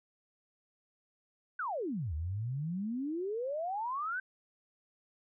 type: exponential two-way sweep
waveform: sine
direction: down then up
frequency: 1567 to 73.42 to 1567 Hz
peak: -33 dBFS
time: 1.59-4.2 s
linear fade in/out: 5 ms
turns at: 2.14 s
effects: none